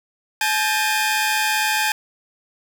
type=tone cluster; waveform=sawtooth; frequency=859 / 1583 / 1816 / 2457 Hz; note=A5 / G6 / A#6 / D#7; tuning=-42 / +17 / -46 / -22 cents; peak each=-18 / -20 / -24 / -21 dBFS; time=0.41-1.92 s; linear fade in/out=2 ms; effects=8-bit